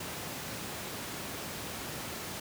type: high-pass noise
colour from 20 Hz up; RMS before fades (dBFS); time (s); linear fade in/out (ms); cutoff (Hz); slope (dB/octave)
pink; -40; 0-2.4; 5; 100; 12
effects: none